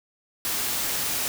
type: noise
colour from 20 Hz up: white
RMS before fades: -27 dBFS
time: 0.45-1.28 s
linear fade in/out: 0 ms
effects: none